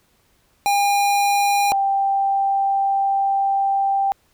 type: tone pair in turn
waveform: square / sine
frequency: 808 / 786.8 Hz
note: G#5 / G5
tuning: -48 / +6 cents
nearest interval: unison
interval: 46 cents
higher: first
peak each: -16 dBFS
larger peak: neither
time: 0.66-1.72 / 1.72-4.12 s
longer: second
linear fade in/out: 0 ms
effects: pink hiss -61 dBFS RMS until 4.33 s